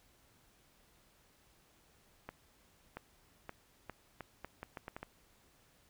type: accelerating click train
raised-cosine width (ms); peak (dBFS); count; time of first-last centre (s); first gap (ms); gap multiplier
0.5; -28; 11; 2.29-5.03; 680; 0.77
effects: pink hiss -68 dBFS RMS until 5.89 s